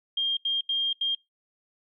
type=tone bursts at uneven times; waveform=sine; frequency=3210 Hz; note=G7; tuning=40 cents sharp; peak=-23 dBFS; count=4; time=0.17-0.37 / 0.45-0.61 / 0.69-0.93 / 1.01-1.15 s; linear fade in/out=5 ms; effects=noise-tail reverb RT60 0.2 s tail -25 dB re dry